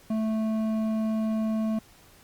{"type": "tone with hard clipping", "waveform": "triangle", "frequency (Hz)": 219.5, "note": "A3", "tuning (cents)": -4, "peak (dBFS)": -26, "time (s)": [0.1, 1.79], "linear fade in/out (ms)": 5, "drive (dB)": 12, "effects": ["pink hiss -55 dBFS RMS until 2.23 s", "Opus 48 kbps"]}